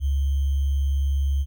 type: tone with sample-and-hold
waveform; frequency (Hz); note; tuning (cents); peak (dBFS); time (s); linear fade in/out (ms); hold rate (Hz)
sine; 69.3; C#2; 0; -19; 0-1.46; 50; 3150
effects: none